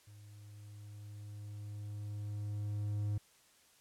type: tone with level ramp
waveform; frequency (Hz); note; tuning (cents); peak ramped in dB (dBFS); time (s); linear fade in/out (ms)
triangle; 103.83; G#2; 0; -51 to -30; 0.07-3.18; 5
effects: white hiss -66 dBFS RMS until 3.8 s + low-pass 11000 Hz 12 dB/octave